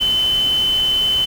sine tone in noise, 3043 Hz, F#7, 48 cents sharp, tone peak -14 dBFS, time 0-1.26 s, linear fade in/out 20 ms, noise pink, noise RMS -31 dBFS, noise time 0-1.26 s, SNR +14 dB, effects none

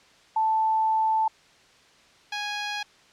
sine / 10% pulse tone pair in turn, 880 / 828.2 Hz, A5 / G#5, 0 / -5 cents, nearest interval minor second, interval 105 cents, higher first, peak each -20 dBFS, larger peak neither, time 0.36-1.28 / 2.32-2.83 s, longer first, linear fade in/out 5 ms, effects white hiss -56 dBFS RMS until 3.12 s + low-pass 5000 Hz 12 dB/octave

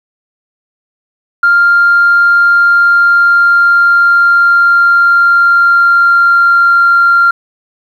sine tone with pitch glide, 1396.9 to 1386.4 Hz, F6 to F6, 0 to -13 cents, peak -3 dBFS, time 1.43-7.31 s, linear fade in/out 5 ms, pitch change -13 cents, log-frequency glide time 2.49-6.82 s, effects tanh soft clip ceiling 0 dBFS + 7-bit

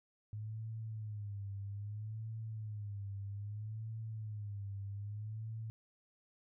sine tone with vibrato, 105.2 Hz, G#2, 23 cents sharp, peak -40 dBFS, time 0.33-5.7 s, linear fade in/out 0 ms, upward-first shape sine, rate 0.62 Hz, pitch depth 100 cents each way, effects none

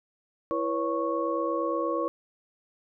sine tone cluster, 332.4 / 489.5 / 558 / 1105 Hz, E4 / B4 / C#5 / C#6, +15 / -15 / +11 / -6 cents, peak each -31 dBFS, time 0.51-2.08 s, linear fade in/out 0 ms, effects none

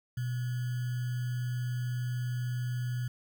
sine tone with sample-and-hold, 123.47 Hz, B2, in tune, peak -30 dBFS, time 0.17-3.08 s, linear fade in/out 5 ms, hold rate 1575 Hz, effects none

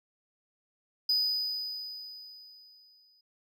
triangle tone with exponential decay, 4978 Hz, D#8, in tune, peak -22 dBFS, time 1.09-3.21 s, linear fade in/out 5 ms, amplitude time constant 460 ms, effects none

